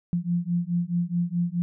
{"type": "beating tone pair", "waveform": "sine", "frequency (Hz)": [171.4, 176.1], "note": ["F3", "F3"], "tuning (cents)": [-32, 15], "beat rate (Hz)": 4.7, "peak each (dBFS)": [-26, -26], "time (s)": [0.13, 1.62], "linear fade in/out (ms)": 0, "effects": []}